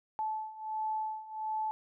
sine beating tone pair, 868 / 869.4 Hz, A5 / A5, -24 / -21 cents, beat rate 1.4 Hz, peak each -38 / -35 dBFS, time 0.19-1.71 s, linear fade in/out 0 ms, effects none

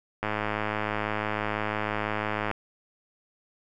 click train, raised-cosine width 0.5 ms, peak -13 dBFS, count 243, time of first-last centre 0.23-2.513 s, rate 106 Hz, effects none

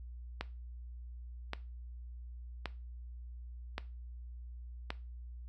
click train, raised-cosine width 0.3 ms, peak -20 dBFS, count 5, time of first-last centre 0.41-4.904 s, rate 0.89 Hz, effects noise-tail reverb RT60 0.3 s tail -18 dB re dry + added 60 Hz sine -44 dBFS peak until 5.48 s

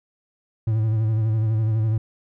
triangle tone with vibrato, 110 Hz, A2, in tune, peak -16 dBFS, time 0.67-1.98 s, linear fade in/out 5 ms, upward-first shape sine, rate 12 Hz, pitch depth 46 cents each way, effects none

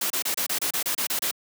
white noise bursts, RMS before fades -26 dBFS, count 11, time 0.01-1.312 s, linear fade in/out 5 ms, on 92 ms, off 29 ms, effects high-pass 200 Hz 12 dB/octave

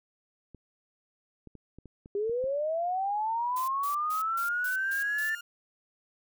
clicks, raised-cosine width 3 ms, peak -34 dBFS, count 8, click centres 0.547 / 1.473 / 1.553 / 1.786 / 1.857 / 2.059 / 2.296 / 2.441 s
sine linear sweep, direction up, 395.7 to 1782 Hz, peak -27 dBFS, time 2.15-5.35 s, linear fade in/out 2 ms
blue noise bursts, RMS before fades -42 dBFS, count 7, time 3.56-5.3 s, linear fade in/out 5 ms, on 120 ms, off 150 ms
30% pulse tone with exponential growth, 1411 Hz, F6, 17 cents sharp, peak -37 dBFS, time 3.75-5.41 s, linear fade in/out 5 ms, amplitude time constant 360 ms
effects none

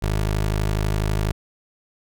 20% pulse tone, 52.1 Hz, G#1, 6 cents sharp, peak -15 dBFS, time 0.02-1.32 s, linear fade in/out 10 ms, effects none

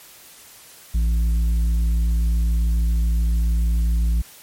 sine tone with tanh clipping, 56.7 Hz, A#1, 47 cents flat, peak -17 dBFS, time 0.94-4.22 s, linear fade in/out 10 ms, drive 6 dB, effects white hiss -45 dBFS RMS until 4.42 s + MP3 64 kbps

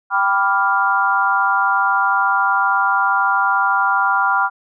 sine chord, G dominant seventh, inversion none, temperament equal, 784 / 987.8 / 1174.7 / 1396.9 Hz, G5 / B5 / D6 / F6, 0 / 0 / 0 / 0 cents, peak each -20 / -19 / -21 / -17 dBFS, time 0.1-4.5 s, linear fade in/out 50 ms, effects none

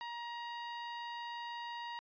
sawtooth tone, 946 Hz, A#5, 25 cents sharp, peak -37 dBFS, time 0.01-1.99 s, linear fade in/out 0 ms, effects resampled to 11025 Hz

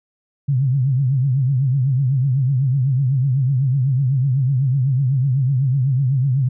sine tone with vibrato, 132.6 Hz, C3, 23 cents sharp, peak -14 dBFS, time 0.48-6.49 s, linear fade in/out 10 ms, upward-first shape triangle, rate 8 Hz, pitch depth 160 cents each way, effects none

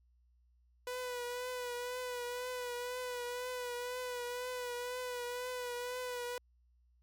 sawtooth tone with vibrato, 493.9 Hz, B4, in tune, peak -34 dBFS, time 0.87-6.38 s, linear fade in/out 2 ms, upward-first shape triangle, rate 2 Hz, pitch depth 39 cents each way, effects added 60 Hz sine -66 dBFS peak until 7.02 s + MP3 96 kbps

